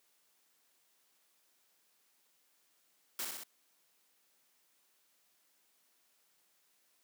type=noise with echo; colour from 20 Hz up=white; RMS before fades=-38 dBFS; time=3.19-3.25 s; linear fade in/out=2 ms; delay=62 ms; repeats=3; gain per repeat=-3 dB; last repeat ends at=3.436 s; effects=white hiss -73 dBFS RMS until 7.03 s + high-pass 200 Hz 12 dB/octave

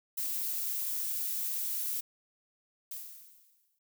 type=noise; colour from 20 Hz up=violet; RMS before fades=-34 dBFS; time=0.17-2.01 s; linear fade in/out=10 ms
type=noise with exponential decay; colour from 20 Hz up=violet; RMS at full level=-39 dBFS; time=2.91-3.79 s; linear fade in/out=5 ms; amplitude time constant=190 ms
effects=none

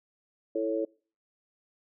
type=chord; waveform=sine; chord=A major; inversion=second; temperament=equal; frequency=329.6 / 440 / 554.4 Hz; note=E4 / A4 / C#5; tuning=0 / 0 / 0 cents; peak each=-31 / -31 / -31 dBFS; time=0.55-0.85 s; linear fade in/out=5 ms; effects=noise-tail reverb RT60 0.4 s tail -24 dB re dry

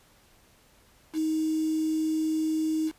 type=tone with quantisation; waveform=sine; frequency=314.8 Hz; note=D#4; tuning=20 cents sharp; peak=-24 dBFS; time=1.13-2.92 s; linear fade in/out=50 ms; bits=7; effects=pink hiss -60 dBFS RMS until 2.98 s + resampled to 32000 Hz

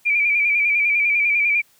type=tone with vibrato; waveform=sine; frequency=2349 Hz; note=D7; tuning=in tune; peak=-15 dBFS; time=0.05-1.62 s; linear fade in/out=20 ms; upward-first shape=square; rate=10 Hz; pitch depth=42 cents each way; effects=white hiss -57 dBFS RMS until 1.79 s

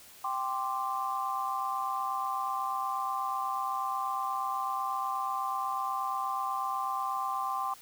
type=chord; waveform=sine; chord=G suspended fourth; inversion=none; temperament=equal; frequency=784 / 1046.5 / 1174.7 Hz; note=G5 / C6 / D6; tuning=0 / 0 / 0 cents; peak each=-35 / -33 / -35 dBFS; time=0.24-7.74 s; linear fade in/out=5 ms; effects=white hiss -53 dBFS RMS until 7.81 s

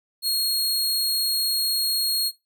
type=tone; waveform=sawtooth; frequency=4284 Hz; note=C8; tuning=40 cents sharp; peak=-18 dBFS; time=0.22-2.32 s; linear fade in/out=50 ms; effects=noise-tail reverb RT60 0.2 s tail -18 dB re dry

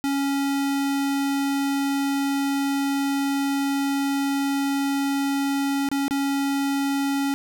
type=tone with dropouts; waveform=square; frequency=277.8 Hz; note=C#4; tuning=4 cents sharp; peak=-22 dBFS; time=0.04-7.34 s; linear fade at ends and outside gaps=0 ms; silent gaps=5.888-5.915 / 6.081-6.109 s; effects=none

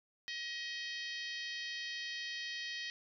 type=harmonic tone with a mistuned harmonic; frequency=632 Hz; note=D#5; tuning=27 cents sharp; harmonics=3 / 4 / 5 / 6 / 7 / 8 / 9; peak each=-43 / -49 / -46 / -50 / -48 / -50 / -55 dBFS; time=0.28-2.9 s; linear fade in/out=0 ms; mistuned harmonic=9; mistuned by=+26 cents; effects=none

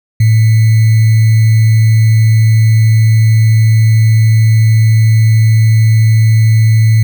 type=tone with sample-and-hold; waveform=sine; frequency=110.8 Hz; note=A2; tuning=13 cents sharp; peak=-4 dBFS; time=0.2-7.03 s; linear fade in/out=5 ms; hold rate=2100 Hz; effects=none

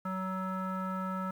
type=tone with low-pass filter; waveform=square; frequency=187.7 Hz; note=F#3; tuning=25 cents sharp; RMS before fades=-35 dBFS; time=0.05-1.31 s; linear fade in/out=5 ms; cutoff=1300 Hz; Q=5.4; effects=10-bit

